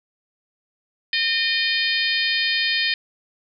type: harmonic tone with a mistuned harmonic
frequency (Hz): 610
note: D#5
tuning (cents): -34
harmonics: 3 / 4 / 5 / 6 / 7 / 8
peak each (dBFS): -24 / -25 / -26 / -27 / -27 / -28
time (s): 1.13-2.94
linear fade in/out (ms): 2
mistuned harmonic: 5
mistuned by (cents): +30
effects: none